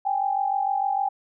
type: tone pair together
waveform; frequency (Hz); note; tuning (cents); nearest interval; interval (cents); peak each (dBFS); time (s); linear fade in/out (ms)
sine; 784 / 830.6; G5 / G#5; 0 / 0; minor second; 100; -23 / -26; 0.05-1.09; 10
effects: none